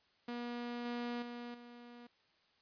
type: tone with level steps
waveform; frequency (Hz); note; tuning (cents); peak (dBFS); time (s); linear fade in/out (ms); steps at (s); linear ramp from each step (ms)
sawtooth; 240.2; B3; -48; -36 / -34 / -40 / -48; 0.28-2.07; 5; 0.85 / 1.22 / 1.54; 5
effects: white hiss -72 dBFS RMS until 2.61 s + resampled to 11025 Hz